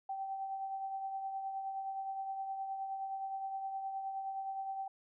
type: tone with tremolo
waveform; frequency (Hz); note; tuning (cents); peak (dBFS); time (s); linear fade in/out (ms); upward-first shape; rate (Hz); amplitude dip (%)
sine; 776; G5; -18; -35; 0.09-4.88; 5; triangle; 9.6; 45
effects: none